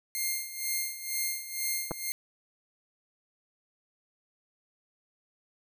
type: tone with tremolo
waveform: 5% pulse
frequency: 2116 Hz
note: C7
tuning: 19 cents sharp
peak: -18 dBFS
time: 0.15-2.12 s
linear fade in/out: 0 ms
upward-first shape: sine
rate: 2.1 Hz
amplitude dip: 75%
type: clicks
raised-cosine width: 1 ms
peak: -19 dBFS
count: 2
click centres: 1.91 / 1.916 s
effects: none

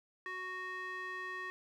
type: tone with band-pass filter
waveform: square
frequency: 370 Hz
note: F#4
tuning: in tune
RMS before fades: -42 dBFS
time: 0.26-1.5 s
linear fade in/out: 0 ms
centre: 1600 Hz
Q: 8.9
effects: none

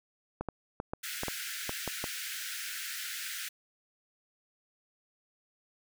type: clicks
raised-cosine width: 1 ms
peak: -20 dBFS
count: 9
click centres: 0.41 / 0.487 / 0.801 / 0.935 / 1.234 / 1.283 / 1.694 / 1.877 / 2.041 s
type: high-pass noise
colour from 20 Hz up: pink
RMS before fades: -39 dBFS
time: 1.03-3.49 s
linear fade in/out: 10 ms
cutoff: 1400 Hz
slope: 96 dB/octave
effects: none

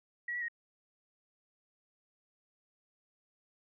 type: tone with pitch steps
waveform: sine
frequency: 1920 / 1945 / 1874 Hz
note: B6 / B6 / A#6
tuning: -49 / -27 / +9 cents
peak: -34 dBFS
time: 0.28-0.484 s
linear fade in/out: 5 ms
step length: 68 ms
effects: none

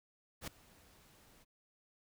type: noise with ADSR envelope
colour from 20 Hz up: pink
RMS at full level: -41 dBFS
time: 0.41-1.45 s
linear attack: 65 ms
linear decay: 4 ms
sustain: -23 dB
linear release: 28 ms
effects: none

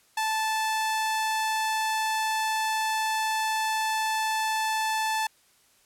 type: tone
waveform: sawtooth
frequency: 876 Hz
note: A5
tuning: 8 cents flat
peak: -21 dBFS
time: 0.17-5.27 s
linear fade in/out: 5 ms
effects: white hiss -62 dBFS RMS until 5.85 s + low-pass 12000 Hz 12 dB/octave

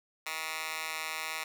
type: tone with high-pass filter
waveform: 10% pulse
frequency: 158.7 Hz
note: D#3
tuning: 35 cents sharp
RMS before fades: -37 dBFS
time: 0.26-1.44 s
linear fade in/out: 5 ms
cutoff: 1600 Hz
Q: 1.5
effects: none

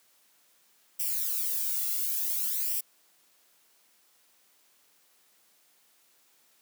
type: noise with flanger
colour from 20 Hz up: violet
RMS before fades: -30 dBFS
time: 0.99-2.81 s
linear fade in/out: 10 ms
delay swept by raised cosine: 0.37 to 1.47 ms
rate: 0.56 Hz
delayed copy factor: +0.75
effects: white hiss -65 dBFS RMS until 6.61 s + high-pass 200 Hz 12 dB/octave

